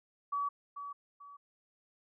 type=tone with echo; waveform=sine; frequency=1140 Hz; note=C#6; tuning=48 cents sharp; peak=-31 dBFS; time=0.32-0.49 s; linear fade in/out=10 ms; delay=440 ms; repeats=2; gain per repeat=-9 dB; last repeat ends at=1.37 s; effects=none